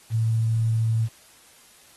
sine tone with quantisation, 112.7 Hz, A2, 42 cents sharp, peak -19 dBFS, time 0.1-1.09 s, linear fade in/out 50 ms, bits 8, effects white hiss -53 dBFS RMS until 1.96 s + AAC 32 kbps

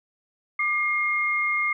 sine tone pair together, 1193.7 / 2133 Hz, D6 / C7, +28 / +33 cents, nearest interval minor seventh, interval 1005 cents, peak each -28 / -22 dBFS, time 0.59-1.73 s, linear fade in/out 5 ms, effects none

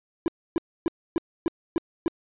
triangle tone bursts, 334 Hz, E4, 23 cents sharp, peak -18 dBFS, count 7, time 0.26-2.08 s, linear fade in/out 0 ms, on 20 ms, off 280 ms, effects resampled to 8000 Hz

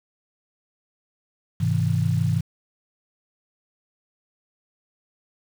sine chord, Ab augmented, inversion none, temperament just, 103.83 / 129.78 / 162.23 Hz, Ab2 / C3 / E3, 0 / -14 / -27 cents, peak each -23 / -24 / -23 dBFS, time 1.6-2.41 s, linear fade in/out 10 ms, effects 7-bit

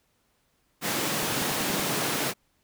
pink high-pass noise, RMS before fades -28 dBFS, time 0.81-2.34 s, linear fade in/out 50 ms, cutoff 140 Hz, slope 24 dB/octave
click train, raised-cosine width 2 ms, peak -26 dBFS, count 7, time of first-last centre 1.23-1.796 s, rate 10.6 Hz
effects pink hiss -70 dBFS RMS until 2.63 s

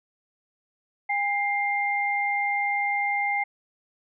sine tone pair together, 810.6 / 2100 Hz, G#5 / C7, -42 / +6 cents, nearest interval octave + major third, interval 1648 cents, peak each -26 / -25 dBFS, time 1.09-3.44 s, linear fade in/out 10 ms, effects none

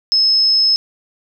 sine tone, 5190 Hz, E8, 28 cents flat, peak -10 dBFS, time 0.12-0.76 s, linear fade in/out 0 ms, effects none

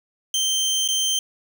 25% pulse tone with dropouts, 3128 Hz, G7, 4 cents flat, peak -16 dBFS, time 0.34-1.19 s, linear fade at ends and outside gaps 2 ms, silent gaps 0.878-0.886 s, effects none

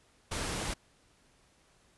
pink noise, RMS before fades -35 dBFS, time 0.31-0.74 s, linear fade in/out 10 ms, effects pink hiss -66 dBFS RMS until 1.97 s + resampled to 24000 Hz

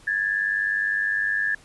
sine tone pair together, 1660.2 / 1760 Hz, G#6 / A6, -1 / 0 cents, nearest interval minor second, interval 101 cents, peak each -24 dBFS, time 0.07-1.55 s, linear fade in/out 5 ms, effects pink hiss -52 dBFS RMS until 1.64 s + resampled to 24000 Hz

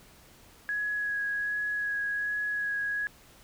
sine tone with vibrato, 1669 Hz, G#6, 8 cents sharp, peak -28 dBFS, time 0.69-3.07 s, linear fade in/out 0 ms, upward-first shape sine, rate 1.3 Hz, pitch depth 13 cents each way, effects pink hiss -56 dBFS RMS until 3.43 s

